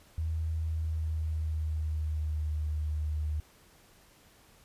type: tone with pitch glide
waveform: sine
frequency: 80.1 to 76.26 Hz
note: E2 to D#2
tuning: -49 to -34 cents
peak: -29 dBFS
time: 0.18-3.4 s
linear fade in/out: 0 ms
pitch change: -85 cents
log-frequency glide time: 0.59-2.62 s
effects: pink hiss -60 dBFS RMS until 4.64 s + resampled to 32000 Hz